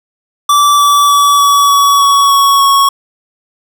square tone with pitch steps, 1162 / 1154 / 1146 / 1138.1 / 1130.2 / 1122.4 / 1114.7 / 1107 Hz, D6 / D6 / D6 / C#6 / C#6 / C#6 / C#6 / C#6, -19 / -31 / -43 / +45 / +33 / +21 / +9 / -3 cents, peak -6 dBFS, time 0.49-2.89 s, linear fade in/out 5 ms, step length 300 ms, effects none

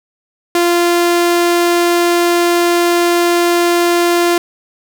sawtooth tone, 346.4 Hz, F4, 14 cents flat, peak -6 dBFS, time 0.55-4.38 s, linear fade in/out 2 ms, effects none

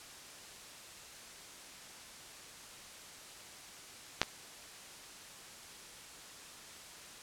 clicks, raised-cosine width 0.2 ms, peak -8 / -21 dBFS, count 2, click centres 4.216 / 4.231 s, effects white hiss -51 dBFS RMS until 7.22 s + low-pass 9000 Hz 12 dB/octave

